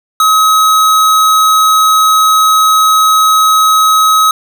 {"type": "tone", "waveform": "square", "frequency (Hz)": 1275, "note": "D#6", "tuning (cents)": 42, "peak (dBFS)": -6, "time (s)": [0.2, 4.31], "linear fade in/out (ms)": 2, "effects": []}